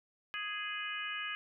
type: harmonic tone with a mistuned harmonic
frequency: 415.3 Hz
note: G#4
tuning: in tune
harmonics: 3 / 4 / 5 / 6 / 7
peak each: -44 / -41 / -45 / -42 / -43 dBFS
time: 0.34-1.35 s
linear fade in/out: 0 ms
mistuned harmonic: 7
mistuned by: +21 cents
effects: none